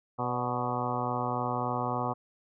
harmonic tone with a mistuned harmonic, 123.47 Hz, B2, in tune, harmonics 1 / 2 / 3 / 4 / 5 / 6 / 7 / 8 / 9 / 10, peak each -36 / -37 / -41 / -38 / -40 / -35 / -37 / -38 / -36 / -40 dBFS, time 0.18-2.14 s, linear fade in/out 20 ms, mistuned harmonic 5, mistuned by -58 cents, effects none

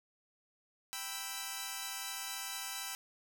5% pulse chord, E minor, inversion first, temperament equal, 784 / 987.8 / 1318.5 Hz, G5 / B5 / E6, 0 / 0 / 0 cents, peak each -32 dBFS, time 0.93-2.95 s, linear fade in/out 0 ms, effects 9-bit

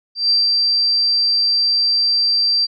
sine tone with ADSR envelope, 4699 Hz, D8, in tune, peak -11 dBFS, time 0.15-2.67 s, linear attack 150 ms, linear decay 170 ms, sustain -2 dB, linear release 29 ms, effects none

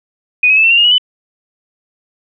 sine tone with pitch steps, 2481 / 2549 / 2619 / 2692 / 2766 / 2842 / 2920 / 3000 Hz, D#7 / D#7 / E7 / E7 / F7 / F7 / F#7 / F#7, -6 / +41 / -12 / +36 / -17 / +30 / -24 / +23 cents, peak -6 dBFS, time 0.43-0.982 s, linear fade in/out 5 ms, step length 69 ms, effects none

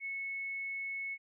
sine tone, 2200 Hz, C#7, 14 cents flat, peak -36 dBFS, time 0-1.18 s, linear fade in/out 50 ms, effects none

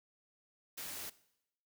white noise with amplitude modulation, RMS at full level -41 dBFS, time 0.77-1.1 s, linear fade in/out 10 ms, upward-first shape sine, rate 238 Hz, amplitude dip 65%, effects noise-tail reverb RT60 0.8 s tail -19 dB re dry

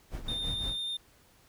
brown noise with tremolo, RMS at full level -35 dBFS, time 0.1-0.78 s, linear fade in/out 50 ms, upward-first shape sine, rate 5.8 Hz, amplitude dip 70%
triangle tone with vibrato, 3626 Hz, A#7, 49 cents flat, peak -31 dBFS, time 0.28-0.97 s, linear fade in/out 5 ms, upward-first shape square, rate 10 Hz, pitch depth 8 cents each way
effects pink hiss -62 dBFS RMS until 1.48 s

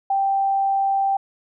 sine tone, 784 Hz, G5, in tune, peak -17 dBFS, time 0.1-1.17 s, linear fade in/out 5 ms, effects none

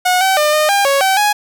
sawtooth tone with pitch steps, 729 / 765 / 602 / 611 / 802 / 554 / 768 / 832 Hz, F#5 / G5 / D5 / D#5 / G5 / C#5 / G5 / G#5, -26 / -42 / +43 / -32 / +39 / -1 / -36 / +3 cents, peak -7 dBFS, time 0.05-1.33 s, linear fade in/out 10 ms, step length 160 ms, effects none

